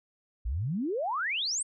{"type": "exponential sweep", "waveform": "sine", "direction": "up", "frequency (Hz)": [51, 8890], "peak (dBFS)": -28, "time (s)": [0.45, 1.63], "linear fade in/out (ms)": 10, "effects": []}